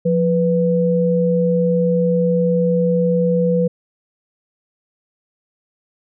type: tone pair together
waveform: sine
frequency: 175.28 / 493.9 Hz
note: F3 / B4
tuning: +7 / 0 cents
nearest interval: octave + tritone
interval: 1793 cents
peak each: -16 dBFS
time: 0.05-3.68 s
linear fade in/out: 10 ms
effects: none